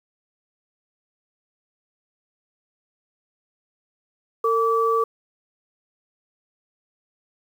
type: tone pair together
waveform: sine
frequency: 453.4 / 1154.4 Hz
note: A#4 / D6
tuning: -48 / -30 cents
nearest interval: octave + major third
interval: 1618 cents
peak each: -20 dBFS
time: 4.44-5.04 s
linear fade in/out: 5 ms
effects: 8-bit